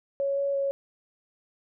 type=tone with pitch steps; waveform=sine; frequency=555 / 559 / 553 Hz; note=C#5 / C#5 / C#5; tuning=+2 / +14 / -4 cents; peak=-24 dBFS; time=0.2-0.71 s; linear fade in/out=0 ms; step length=170 ms; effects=none